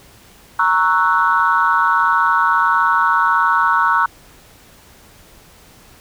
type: chord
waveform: sine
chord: F# dominant seventh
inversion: first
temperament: equal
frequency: 932.3 / 1108.7 / 1318.5 / 1480 Hz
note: A#5 / C#6 / E6 / F#6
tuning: 0 / 0 / 0 / 0 cents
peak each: -17 dBFS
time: 0.59-4.06 s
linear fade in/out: 5 ms
effects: tanh soft clip ceiling -2 dBFS + pink hiss -46 dBFS RMS until 6 s